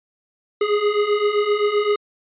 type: beating tone pair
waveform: square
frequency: 410.4 / 418.1 Hz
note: G#4 / G#4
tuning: -21 / +12 cents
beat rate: 7.7 Hz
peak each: -23 / -19 dBFS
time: 0.61-1.96 s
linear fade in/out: 5 ms
effects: resampled to 8000 Hz